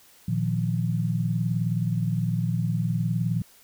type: chord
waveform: sine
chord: Bb suspended fourth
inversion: none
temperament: just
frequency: 116.54 / 155.39 / 174.81 Hz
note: Bb2 / Eb3 / F3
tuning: 0 / -2 / +2 cents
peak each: -26 / -28 / -27 dBFS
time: 0.28-3.42 s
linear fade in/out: 5 ms
effects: white hiss -55 dBFS RMS until 3.63 s